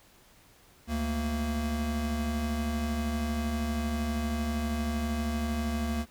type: tone pair together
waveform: square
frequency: 72.4 / 229.9 Hz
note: D2 / A#3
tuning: -24 / -24 cents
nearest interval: octave + minor sixth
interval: 2000 cents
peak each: -32 / -32 dBFS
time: 0.87-6.06 s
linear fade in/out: 50 ms
effects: pink hiss -59 dBFS RMS until 6.1 s